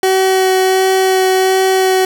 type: tone with vibrato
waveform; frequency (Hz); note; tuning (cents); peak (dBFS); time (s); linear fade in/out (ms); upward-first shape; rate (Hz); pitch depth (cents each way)
30% pulse; 377.5; F#4; +35; -7; 0.03-2.05; 2; sine; 1.4; 9
effects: none